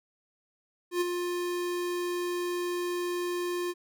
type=tone with ADSR envelope; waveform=square; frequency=353 Hz; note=F4; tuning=19 cents sharp; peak=-24 dBFS; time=0.91-3.74 s; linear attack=100 ms; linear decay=22 ms; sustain=-6 dB; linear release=40 ms; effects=none